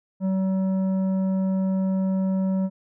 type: tone with tanh clipping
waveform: triangle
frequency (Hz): 190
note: F#3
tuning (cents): +46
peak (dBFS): -22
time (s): 0.2-2.7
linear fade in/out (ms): 50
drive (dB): 13
effects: none